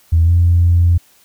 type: tone with pitch glide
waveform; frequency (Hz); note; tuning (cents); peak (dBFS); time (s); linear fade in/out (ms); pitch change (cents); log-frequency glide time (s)
sine; 82.41 to 86.36; E2 to F2; 0 to -19; -7; 0.12-0.98; 10; +81; 0.24-0.31
effects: tanh soft clip ceiling -3 dBFS + white hiss -51 dBFS RMS until 1.24 s